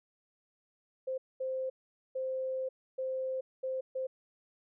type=tone bursts at uneven times; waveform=sine; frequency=522 Hz; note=C5; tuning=4 cents flat; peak=-32 dBFS; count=6; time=1.07-1.18 / 1.4-1.7 / 2.15-2.69 / 2.98-3.41 / 3.63-3.81 / 3.95-4.07 s; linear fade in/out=10 ms; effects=none